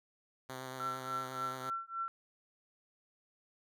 5% pulse tone with vibrato, 130 Hz, C3, 11 cents flat, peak -31 dBFS, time 0.49-1.7 s, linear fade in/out 5 ms, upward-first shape sine, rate 8.7 Hz, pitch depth 17 cents each way
sine tone with tremolo, 1350 Hz, E6, 41 cents sharp, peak -33 dBFS, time 0.8-2.08 s, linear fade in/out 0 ms, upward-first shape triangle, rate 3.5 Hz, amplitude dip 100%
effects none

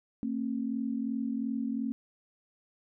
sine tone pair together, 226.5 / 269.3 Hz, A#3 / C#4, -50 / -50 cents, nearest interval minor third, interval 300 cents, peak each -32 / -33 dBFS, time 0.23-1.92 s, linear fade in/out 0 ms, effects none

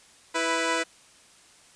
10% pulse tone pair together, 328.8 / 495.8 Hz, E4 / B4, -4 / +7 cents, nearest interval perfect fifth, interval 711 cents, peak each -19 / -18 dBFS, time 0.34-0.84 s, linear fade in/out 20 ms, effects white hiss -55 dBFS RMS until 1.75 s + resampled to 22050 Hz

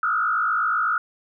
sine tone with frequency modulation, 1346 Hz, E6, 36 cents sharp, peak -19 dBFS, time 0.03-0.98 s, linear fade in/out 2 ms, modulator 54 Hz, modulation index 1.9, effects none

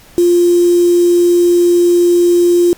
sine tone with quantisation, 349.2 Hz, F4, in tune, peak -6 dBFS, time 0.18-2.73 s, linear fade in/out 0 ms, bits 4, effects pink hiss -42 dBFS RMS until 2.77 s + MP3 96 kbps

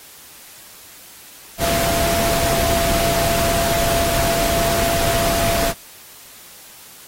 sine tone in noise, 677 Hz, E5, 46 cents sharp, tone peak -20 dBFS, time 1.58-5.74 s, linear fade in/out 50 ms, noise pink, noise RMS -21 dBFS, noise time 1.58-5.74 s, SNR -2 dB, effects white hiss -42 dBFS RMS until 7.07 s + AAC 48 kbps

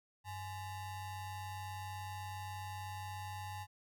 square ring-modulated tone, 468.2 Hz, A#4, 8 cents sharp, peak -40 dBFS, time 0.24-3.67 s, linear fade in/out 50 ms, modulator 372 Hz, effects none

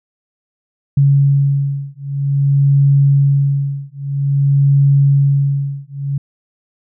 sine beating tone pair, 139.5 / 140.01 Hz, C#3 / C#3, +11 / +18 cents, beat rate 0.51 Hz, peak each -13 dBFS, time 0.97-6.18 s, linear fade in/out 5 ms, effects none

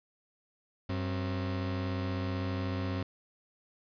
35% pulse tone pair together, 94.75 / 268 Hz, F#2 / C4, +42 / +42 cents, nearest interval octave + tritone, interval 1800 cents, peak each -31 / -35 dBFS, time 0.89-3.03 s, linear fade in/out 5 ms, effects resampled to 11025 Hz

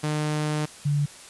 sawtooth / sine tone pair in turn, 151.6 / 145.22 Hz, D#3 / D3, -45 / -19 cents, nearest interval minor second, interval 74 cents, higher first, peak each -20 dBFS, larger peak neither, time 0.03-0.66 / 0.85-1.06 s, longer first, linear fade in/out 10 ms, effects white hiss -45 dBFS RMS until 1.29 s + resampled to 24000 Hz

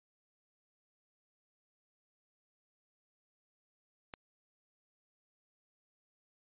click, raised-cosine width 0.3 ms, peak -27 dBFS, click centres 4.138 s, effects resampled to 8000 Hz

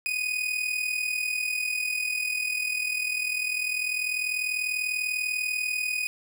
40% pulse tone with amplitude modulation, 2489 Hz, D#7, in tune, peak -23 dBFS, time 0.06-6.07 s, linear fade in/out 0 ms, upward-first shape sine, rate 40.2 Hz, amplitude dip 60%, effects none

